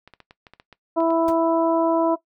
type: clicks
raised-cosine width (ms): 0.3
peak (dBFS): -28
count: 10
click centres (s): 0.076 / 0.137 / 0.203 / 0.309 / 0.468 / 0.536 / 0.599 / 0.727 / 1.004 / 1.105
type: harmonic tone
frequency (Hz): 329.6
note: E4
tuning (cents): 0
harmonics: 1 / 2 / 3 / 4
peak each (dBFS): -20 / -19 / -25 / -34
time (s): 0.96-2.16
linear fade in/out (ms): 20
type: noise with exponential decay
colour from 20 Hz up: pink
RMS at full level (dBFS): -33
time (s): 1.28-1.36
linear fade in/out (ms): 1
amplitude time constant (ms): 17
effects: noise-tail reverb RT60 0.1 s tail -17 dB re dry